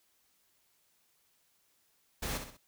pink noise with echo, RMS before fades -36 dBFS, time 2.22-2.38 s, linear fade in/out 10 ms, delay 64 ms, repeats 3, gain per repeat -7 dB, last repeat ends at 2.572 s, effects white hiss -72 dBFS RMS until 2.67 s

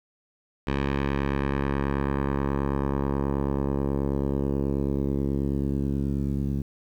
10% pulse tone with low-pass filter sweep, 69.3 Hz, C#2, in tune, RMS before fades -26 dBFS, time 0.67-6.62 s, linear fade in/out 5 ms, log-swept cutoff 2800 to 210 Hz, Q 1.1, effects 9-bit

